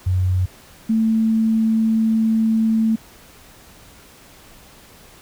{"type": "tone pair in turn", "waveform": "sine", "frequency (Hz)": [92, 222.4], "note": ["F#2", "A3"], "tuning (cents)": [-9, 19], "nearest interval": "octave + minor third", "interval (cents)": 1528, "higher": "second", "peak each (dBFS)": [-15, -14], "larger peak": "second", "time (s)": [[0.06, 0.46], [0.89, 2.96]], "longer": "second", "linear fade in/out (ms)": 10, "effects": ["pink hiss -46 dBFS RMS until 5.21 s"]}